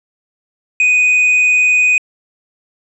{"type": "tone with vibrato", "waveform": "triangle", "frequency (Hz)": 2489, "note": "D#7", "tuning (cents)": 0, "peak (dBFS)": -7, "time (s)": [0.8, 1.98], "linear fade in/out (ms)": 2, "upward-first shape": "sine", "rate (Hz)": 20, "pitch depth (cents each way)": 10, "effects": ["resampled to 22050 Hz"]}